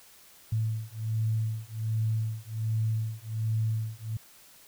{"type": "beating tone pair", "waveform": "sine", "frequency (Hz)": [110, 111.3], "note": ["A2", "A2"], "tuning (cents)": [0, 20], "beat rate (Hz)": 1.3, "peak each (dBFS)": -30, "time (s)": [0.52, 4.17], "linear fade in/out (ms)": 5, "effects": ["white hiss -55 dBFS RMS until 4.67 s"]}